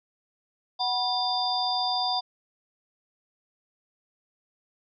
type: tone cluster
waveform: sine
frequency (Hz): 742 / 976 / 3588 / 4824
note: F#5 / B5 / A7 / D8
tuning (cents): +5 / -21 / +33 / +46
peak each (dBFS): -28 / -32 / -31 / -29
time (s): 0.79-2.21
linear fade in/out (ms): 20
effects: none